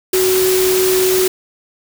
sine tone in noise, 372.9 Hz, F#4, 14 cents sharp, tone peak -12 dBFS, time 0.13-1.28 s, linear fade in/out 5 ms, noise white, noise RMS -19 dBFS, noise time 0.13-1.28 s, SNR +4 dB, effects none

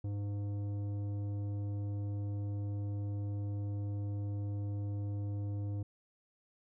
sine tone with tanh clipping, 101.7 Hz, G#2, 36 cents flat, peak -36 dBFS, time 0.04-5.83 s, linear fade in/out 5 ms, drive 11 dB, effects none

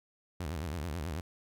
sawtooth tone with vibrato, 80.2 Hz, E2, 47 cents flat, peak -31 dBFS, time 0.4-1.21 s, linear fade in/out 5 ms, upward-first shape sine, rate 9.2 Hz, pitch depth 220 cents each way, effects none

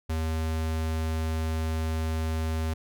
square tone, 80 Hz, D#2, 49 cents sharp, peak -27 dBFS, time 0.09-2.74 s, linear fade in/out 10 ms, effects none

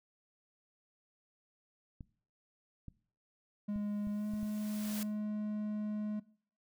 clicks, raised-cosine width 5 ms, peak -34 dBFS, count 6, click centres 2.008 / 2.883 / 3.76 / 4.071 / 4.337 / 4.43 s
triangle tone with pitch glide, 206.8 to 211.1 Hz, G#3 to G#3, -7 to +29 cents, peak -32 dBFS, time 3.68-6.2 s, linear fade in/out 10 ms, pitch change +36 cents, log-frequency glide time 4.12-4.28 s
white noise with exponential growth, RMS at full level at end -42 dBFS, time 3.69-5.03 s, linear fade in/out 1 ms, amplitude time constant 290 ms
effects noise-tail reverb RT60 0.5 s tail -20 dB re dry

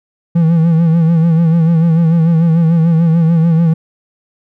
triangle tone with vibrato, 165.1 Hz, E3, 3 cents sharp, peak -5 dBFS, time 0.35-3.74 s, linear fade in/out 10 ms, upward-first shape sine, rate 6.8 Hz, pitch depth 61 cents each way, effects none

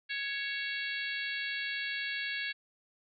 harmonic tone with a mistuned harmonic, 556 Hz, C#5, 5 cents sharp, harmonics 3 / 4 / 5 / 6 / 7 / 8, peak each -37 / -39 / -41 / -43 / -44 / -45 dBFS, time 0.09-2.53 s, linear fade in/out 20 ms, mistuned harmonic 5, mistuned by -35 cents, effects none

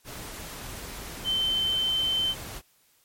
sine tone in noise, 3087 Hz, G7, 27 cents flat, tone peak -23 dBFS, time 1.24-2.35 s, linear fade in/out 50 ms, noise pink, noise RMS -39 dBFS, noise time 0.04-2.62 s, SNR +13 dB, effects white hiss -64 dBFS RMS until 3.04 s + MP3 64 kbps

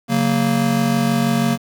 square chord, F# major, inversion second, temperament just, 138.75 / 185 / 231.2 Hz, C#3 / F#3 / A#3, +2 / 0 / -14 cents, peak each -22 / -23 / -18 dBFS, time 0.08-1.58 s, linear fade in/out 50 ms, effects 7-bit

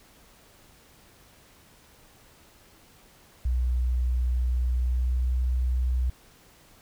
sine tone with pitch glide, 61.74 to 62.64 Hz, B1 to B1, 0 to +25 cents, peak -22 dBFS, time 3.45-6.1 s, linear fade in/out 5 ms, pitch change +25 cents, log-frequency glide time 4.79-5.25 s, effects pink hiss -56 dBFS RMS until 6.81 s

